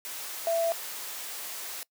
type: tone in noise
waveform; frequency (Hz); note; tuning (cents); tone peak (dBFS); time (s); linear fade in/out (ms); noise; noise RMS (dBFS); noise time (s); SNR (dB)
sine; 667; E5; +20; -23; 0.47-0.72; 0; white; -38; 0.05-1.83; +12
effects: noise-tail reverb RT60 0.1 s tail -23 dB re dry + high-pass 400 Hz 12 dB/octave